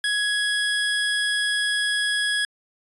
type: tone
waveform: 25% pulse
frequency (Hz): 1670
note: G#6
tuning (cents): +9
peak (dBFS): -17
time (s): 0.04-2.45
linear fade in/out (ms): 2
effects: resampled to 24000 Hz